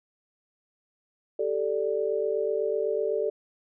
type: chord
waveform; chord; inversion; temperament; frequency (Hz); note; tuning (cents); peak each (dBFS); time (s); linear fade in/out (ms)
sine; G suspended second; none; equal; 392 / 440 / 587.3; G4 / A4 / D5; 0 / 0 / 0; -30 / -27 / -30; 1.39-3.3; 5
effects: none